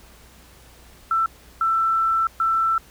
sine tone bursts at uneven times, 1333 Hz, E6, 19 cents sharp, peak -17 dBFS, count 3, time 1.11-1.26 / 1.61-2.27 / 2.4-2.78 s, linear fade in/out 2 ms, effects added 60 Hz sine -51 dBFS peak until 2.9 s + pink hiss -50 dBFS RMS until 2.9 s

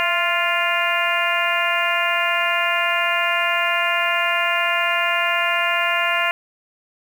harmonic tone with a mistuned harmonic, 349.2 Hz, F4, in tune, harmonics 2 / 3 / 4 / 5 / 6 / 7 / 8, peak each -25 / -25 / -25 / -25 / -25 / -25 / -25 dBFS, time 0-6.31 s, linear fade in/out 0 ms, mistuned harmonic 2, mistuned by -49 cents, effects 7-bit

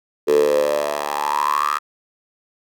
10% pulse tone with high-pass filter sweep, 73.42 Hz, D2, in tune, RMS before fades -19 dBFS, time 0.27-1.79 s, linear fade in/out 20 ms, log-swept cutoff 410 to 1300 Hz, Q 9.5, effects none

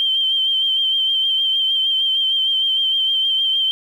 sine tone with vibrato, 3136 Hz, G7, in tune, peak -15 dBFS, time 0-3.71 s, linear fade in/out 0 ms, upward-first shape triangle, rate 6.5 Hz, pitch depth 40 cents each way, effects 8-bit

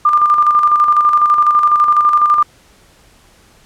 sine tone with tremolo, 1197 Hz, D6, 33 cents sharp, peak -6 dBFS, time 0.05-2.43 s, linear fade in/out 5 ms, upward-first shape square, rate 12 Hz, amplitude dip 45%, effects pink hiss -48 dBFS RMS until 3.65 s + low-pass 11000 Hz 12 dB/octave

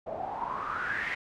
white noise with low-pass filter sweep, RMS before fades -34 dBFS, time 0.06-1.15 s, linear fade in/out 10 ms, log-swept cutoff 620 to 2100 Hz, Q 8.4, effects none

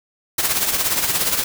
white noise with tremolo, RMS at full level -17 dBFS, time 0.38-1.44 s, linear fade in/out 5 ms, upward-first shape triangle, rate 17 Hz, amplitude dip 65%, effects none

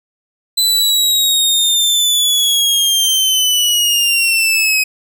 sawtooth linear sweep, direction down, 4022 to 2526 Hz, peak -8 dBFS, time 0.57-4.84 s, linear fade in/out 10 ms, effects none

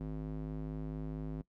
square tone with band-pass filter, 52.2 Hz, G#1, 10 cents sharp, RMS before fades -40 dBFS, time 0-1.42 s, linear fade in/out 10 ms, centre 220 Hz, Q 1.3, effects noise-tail reverb RT60 0.1 s tail -20 dB re dry

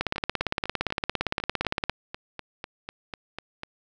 two click trains, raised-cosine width 0.3 ms, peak -18 / -9 dBFS, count 15 / 34, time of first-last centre 0.16-3.634 / 0.01-1.896 s, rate 4.03 / 17.5 Hz, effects none

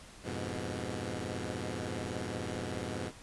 10% pulse chord, F diminished, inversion none, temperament equal, 87.31 / 103.83 / 123.47 Hz, F2 / Ab2 / Cb3, 0 / 0 / 0 cents, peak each -32 dBFS, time 0.23-3.12 s, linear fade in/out 50 ms, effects pink hiss -53 dBFS RMS until 3.22 s + resampled to 24000 Hz

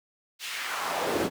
brown noise with high-pass filter sweep, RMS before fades -30 dBFS, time 0.39-1.3 s, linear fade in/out 50 ms, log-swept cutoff 3300 to 270 Hz, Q 1.4, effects none

